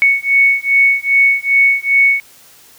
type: beating tone pair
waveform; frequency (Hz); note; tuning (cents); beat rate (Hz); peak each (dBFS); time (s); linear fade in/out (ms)
sine; 2217 / 2219.5; C#7 / C#7; 0 / +2; 2.5; -12; 0.02-2.2; 0
effects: white hiss -44 dBFS RMS until 2.78 s